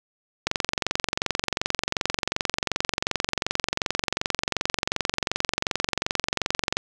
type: click train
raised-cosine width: 0.2 ms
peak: -5 dBFS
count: 144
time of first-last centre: 0.47-6.77 s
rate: 22.7 Hz
effects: none